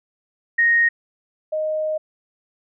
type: tone pair in turn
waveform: sine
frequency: 1864.7 / 620.9 Hz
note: A#6 / D#5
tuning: 0 / -4 cents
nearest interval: octave + perfect fifth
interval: 1904 cents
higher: first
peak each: -13 / -20 dBFS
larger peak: first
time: 0.58-0.89 / 1.52-1.98 s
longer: second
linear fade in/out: 10 ms
effects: none